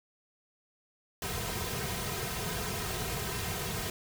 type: noise with comb filter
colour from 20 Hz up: pink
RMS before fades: -35 dBFS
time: 1.22-3.9 s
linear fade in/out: 2 ms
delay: 3.5 ms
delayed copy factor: -0.85
effects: none